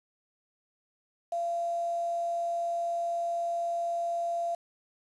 sine tone with quantisation, 684 Hz, F5, 36 cents flat, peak -28 dBFS, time 1.32-4.55 s, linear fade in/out 5 ms, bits 8, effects resampled to 24000 Hz

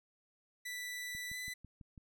sawtooth tone with pitch glide, 1975.5 to 1998.5 Hz, B6 to B6, 0 to +20 cents, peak -37 dBFS, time 0.65-1.54 s, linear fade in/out 10 ms, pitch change +20 cents, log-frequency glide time 1.3-1.36 s
click train, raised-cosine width 5 ms, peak -40 dBFS, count 6, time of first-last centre 1.15-1.978 s, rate 6.04 Hz
effects none

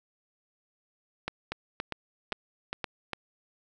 two click trains, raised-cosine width 0.3 ms, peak -15 / -16 dBFS, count 4 / 5, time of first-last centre 1.28-2.843 / 1.52-3.133 s, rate 1.92 / 2.48 Hz, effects none

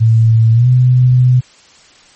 sine tone with pitch glide, 112.9 to 126 Hz, A2 to B2, +45 to +35 cents, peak -5 dBFS, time 0-1.41 s, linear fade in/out 20 ms, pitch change +190 cents, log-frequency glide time 0.53-0.68 s, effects white hiss -44 dBFS RMS until 2.15 s + MP3 32 kbps

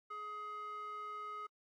square tone with band-pass filter, 420 Hz, G#4, 19 cents sharp, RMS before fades -45 dBFS, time 0.1-1.47 s, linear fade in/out 10 ms, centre 1400 Hz, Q 8.4, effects AAC 48 kbps

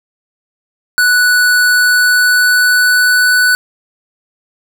square tone with pitch glide, 1480 to 1490.3 Hz, F#6 to F#6, 0 to +12 cents, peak -8 dBFS, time 0.98-3.55 s, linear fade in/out 0 ms, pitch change +12 cents, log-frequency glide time 1.65-3.34 s, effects none

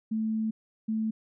sine tone pair in turn, 219.8 / 219.8 Hz, A3 / A3, -2 / -2 cents, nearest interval unison, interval 0 cents, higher neither, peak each -26 dBFS, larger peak neither, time 0.11-0.51 / 0.88-1.11 s, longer first, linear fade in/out 10 ms, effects none

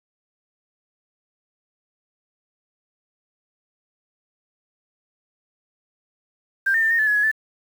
sine tone with pitch steps, 1584 / 1813 / 1790 / 1841 / 1738 / 1690 / 1680 / 1754 Hz, G6 / A#6 / A6 / A#6 / A6 / G#6 / G#6 / A6, +18 / -49 / +29 / -22 / -22 / +30 / +19 / -6 cents, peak -16 dBFS, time 6.66-7.316 s, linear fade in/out 10 ms, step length 82 ms, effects 7-bit

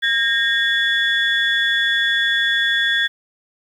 sine tone cluster, 1617 / 1850 / 3427 Hz, G#6 / A#6 / A7, -47 / -14 / -46 cents, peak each -19 dBFS, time 0.02-3.08 s, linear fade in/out 20 ms, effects tanh soft clip ceiling -7 dBFS + 8-bit

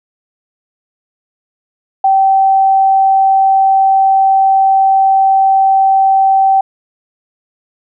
sine tone, 774 Hz, G5, 22 cents flat, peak -6 dBFS, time 2.04-6.61 s, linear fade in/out 5 ms, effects none

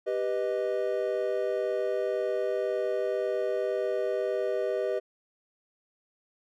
triangle chord, G augmented, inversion none, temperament equal, 392 / 493.9 / 622.3 Hz, G4 / B4 / D#5, 0 / 0 / 0 cents, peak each -29 dBFS, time 0.06-5 s, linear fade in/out 20 ms, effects none

